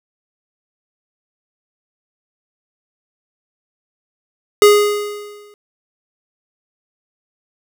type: tone with exponential decay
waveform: square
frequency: 414 Hz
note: G#4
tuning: 5 cents flat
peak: -4 dBFS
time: 4.62-5.54 s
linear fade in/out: 1 ms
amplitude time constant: 200 ms
effects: none